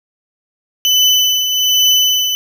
35% pulse tone with tremolo, 3006 Hz, F#7, 27 cents sharp, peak -6 dBFS, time 0.85-2.35 s, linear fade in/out 0 ms, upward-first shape triangle, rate 1.2 Hz, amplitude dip 55%, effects none

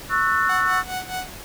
sine chord, F# minor seventh, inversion second, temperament equal with one note detuned, 1108.7 / 1318.5 / 1480 / 1801.1 Hz, C#6 / E6 / F#6 / A6, 0 / 0 / 0 / +40 cents, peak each -23 dBFS, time 0.09-0.84 s, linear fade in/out 50 ms
sawtooth tone with tremolo, 740 Hz, F#5, in tune, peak -21 dBFS, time 0.49-1.29 s, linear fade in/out 5 ms, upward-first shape sine, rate 4.8 Hz, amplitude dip 85%
effects pink hiss -38 dBFS RMS until 1.44 s

